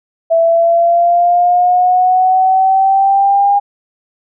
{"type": "exponential sweep", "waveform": "sine", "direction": "up", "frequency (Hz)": [659.3, 810], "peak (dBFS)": -7, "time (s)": [0.3, 3.6], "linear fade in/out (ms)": 20, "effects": []}